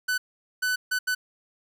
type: tone bursts at uneven times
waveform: 45% pulse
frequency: 1500 Hz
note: F#6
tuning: 23 cents sharp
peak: -23 dBFS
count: 4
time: 0.08-0.18 / 0.62-0.76 / 0.91-0.99 / 1.07-1.15 s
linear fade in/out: 10 ms
effects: none